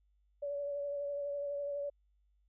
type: tone with vibrato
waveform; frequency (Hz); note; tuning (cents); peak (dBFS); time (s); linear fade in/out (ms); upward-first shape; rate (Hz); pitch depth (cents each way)
sine; 571; D5; -49; -35; 0.42-1.9; 10; sine; 12; 21
effects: added 50 Hz sine -69 dBFS peak until 2.48 s